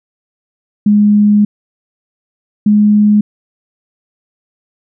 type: tone pair in turn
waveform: sine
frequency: 207.7 / 209.1 Hz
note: G#3 / G#3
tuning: 0 / +12 cents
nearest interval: unison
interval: 12 cents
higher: second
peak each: -5 dBFS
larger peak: neither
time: 0.86-1.45 / 2.66-3.21 s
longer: first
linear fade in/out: 5 ms
effects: none

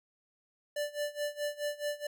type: tone with tremolo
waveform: square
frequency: 587.3 Hz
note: D5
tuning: in tune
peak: -31 dBFS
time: 0.76-2.07 s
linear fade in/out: 5 ms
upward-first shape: sine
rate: 4.7 Hz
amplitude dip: 90%
effects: none

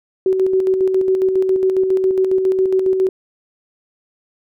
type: tone with tremolo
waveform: sine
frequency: 377.7 Hz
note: F#4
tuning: 36 cents sharp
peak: -11 dBFS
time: 0.26-3.09 s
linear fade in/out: 2 ms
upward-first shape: square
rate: 7.3 Hz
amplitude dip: 40%
effects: none

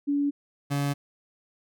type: tone pair in turn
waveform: sine / 30% pulse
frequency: 285.6 / 142.1 Hz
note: D4 / C#3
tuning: -48 / +43 cents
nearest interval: octave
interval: 1209 cents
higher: first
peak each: -22 dBFS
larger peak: neither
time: 0.07-0.31 / 0.7-0.94 s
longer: neither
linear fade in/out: 20 ms
effects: none

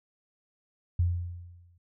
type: tone with exponential decay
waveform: sine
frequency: 87.31 Hz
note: F2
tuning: in tune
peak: -20 dBFS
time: 0.99-1.78 s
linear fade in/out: 5 ms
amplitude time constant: 170 ms
effects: none

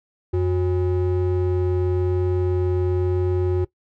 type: ring-modulated tone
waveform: triangle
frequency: 226.9 Hz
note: A#3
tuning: 47 cents flat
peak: -13 dBFS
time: 0.33-3.65 s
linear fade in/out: 10 ms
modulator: 137 Hz
effects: noise-tail reverb RT60 0.1 s tail -19 dB re dry

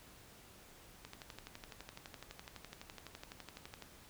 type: click train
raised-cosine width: 0.2 ms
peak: -30 dBFS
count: 34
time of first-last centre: 1.05-3.823 s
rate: 11.9 Hz
effects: pink hiss -59 dBFS RMS until 4.09 s

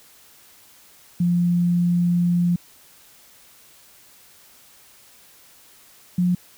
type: tone pair in turn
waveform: sine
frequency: 174.61 / 178.49 Hz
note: F3 / F3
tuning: 0 / +38 cents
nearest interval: unison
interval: 38 cents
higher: second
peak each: -16 dBFS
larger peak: neither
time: 1.2-2.56 / 6.18-6.35 s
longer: first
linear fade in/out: 5 ms
effects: white hiss -51 dBFS RMS until 6.57 s

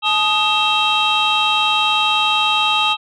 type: tone cluster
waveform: sine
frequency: 858 / 1247 / 2677 / 3190 / 3810 Hz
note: A5 / D#6 / E7 / G7 / A#7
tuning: -44 / +3 / +26 / +30 / +37 cents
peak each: -19 dBFS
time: 0.02-2.97 s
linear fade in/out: 50 ms
effects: tanh soft clip ceiling -7 dBFS

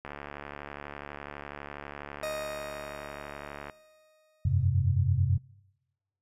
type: click train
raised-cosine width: 0.5 ms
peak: -24 dBFS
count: 264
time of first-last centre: 0.05-3.698 s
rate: 72.1 Hz
type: tone with exponential decay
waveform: 40% pulse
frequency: 622.3 Hz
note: D#5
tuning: in tune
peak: -30 dBFS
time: 2.23-4.67 s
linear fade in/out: 2 ms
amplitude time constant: 530 ms
type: chord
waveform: sine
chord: F suspended second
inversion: none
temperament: equal with one note detuned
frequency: 88.88 / 98 / 130.81 Hz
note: F2 / G2 / C3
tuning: +31 / 0 / 0 cents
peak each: -27 dBFS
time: 4.45-5.38 s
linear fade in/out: 5 ms
effects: noise-tail reverb RT60 1.0 s tail -24 dB re dry + resampled to 32000 Hz

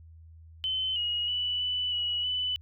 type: tone with pitch steps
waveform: sine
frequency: 3057 / 2892 / 2962 / 2982 / 2927 / 2992 Hz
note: G7 / F#7 / F#7 / F#7 / F#7 / F#7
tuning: -44 / -40 / +1 / +13 / -19 / +19 cents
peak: -27 dBFS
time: 0.64-2.56 s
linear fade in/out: 0 ms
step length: 320 ms
effects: added 81 Hz sine -48 dBFS peak until 2.61 s

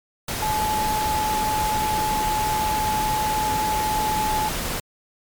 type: tone in noise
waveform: sine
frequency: 859 Hz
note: A5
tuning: 42 cents flat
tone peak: -21 dBFS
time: 0.42-4.49 s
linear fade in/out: 5 ms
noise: pink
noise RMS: -27 dBFS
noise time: 0.28-4.8 s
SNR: +3 dB
effects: MP3 96 kbps

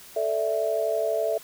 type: chord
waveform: sine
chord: A suspended fourth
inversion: none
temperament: equal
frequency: 440 / 587.3 / 659.3 Hz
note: A4 / D5 / E5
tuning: 0 / 0 / 0 cents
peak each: -28 / -29 / -25 dBFS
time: 0.16-1.38 s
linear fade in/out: 5 ms
effects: white hiss -47 dBFS RMS until 1.43 s

